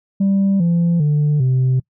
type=tone with pitch steps; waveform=sine; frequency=196 / 170.63 / 148.54 / 129.31 Hz; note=G3 / F3 / D3 / C3; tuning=0 / -40 / +20 / -20 cents; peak=-10 dBFS; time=0.2-1.8 s; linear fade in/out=10 ms; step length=400 ms; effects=noise-tail reverb RT60 0.1 s tail -25 dB re dry + tanh soft clip ceiling -11 dBFS